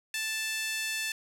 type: tone with high-pass filter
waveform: 5% pulse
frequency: 880 Hz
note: A5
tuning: in tune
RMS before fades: -33 dBFS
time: 0.14-1.12 s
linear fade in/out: 2 ms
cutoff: 2100 Hz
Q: 7.9
effects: none